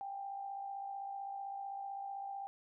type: tone with amplitude modulation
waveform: sine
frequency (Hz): 791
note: G5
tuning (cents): +15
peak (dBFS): -38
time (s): 0.01-2.47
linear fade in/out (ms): 0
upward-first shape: sine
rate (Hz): 55.7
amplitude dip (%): 50
effects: none